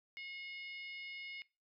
harmonic tone, 722 Hz, F#5, 43 cents flat, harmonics 3 / 4 / 5 / 6 / 7, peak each -45 / -52 / -59 / -61 / -60 dBFS, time 0.17-1.42 s, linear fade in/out 0 ms, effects noise-tail reverb RT60 0.3 s tail -21 dB re dry

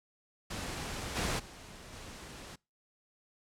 pink noise with level steps, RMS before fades -39 / -33 / -50 / -47 dBFS, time 0.5-2.56 s, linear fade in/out 10 ms, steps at 1.15 / 1.38 / 1.92 s, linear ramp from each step 20 ms, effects noise-tail reverb RT60 0.3 s tail -26 dB re dry + low-pass 9000 Hz 12 dB/octave

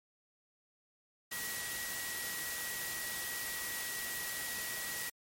sine tone in noise, 1919 Hz, A#6, 50 cents sharp, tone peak -42 dBFS, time 1.31-5.1 s, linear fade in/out 10 ms, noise white, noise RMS -40 dBFS, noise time 1.31-5.1 s, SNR -5 dB, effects MP3 64 kbps

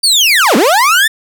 30% pulse linear two-way sweep, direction down then up, 4699 to 196 to 1822 Hz, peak -4 dBFS, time 0.03-1.08 s, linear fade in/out 10 ms, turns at 0.56 s, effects none

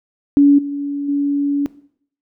sine tone with level steps, 284.4 Hz, C#4, 45 cents sharp, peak -6 / -19 / -14 dBFS, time 0.37-1.66 s, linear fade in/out 0 ms, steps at 0.58 / 1.08 s, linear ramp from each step 10 ms, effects noise-tail reverb RT60 0.6 s tail -18 dB re dry

